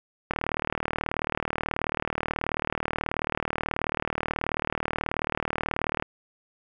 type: click train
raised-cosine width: 0.5 ms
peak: -11 dBFS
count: 221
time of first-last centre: 0.31-6.024 s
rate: 38.5 Hz
effects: none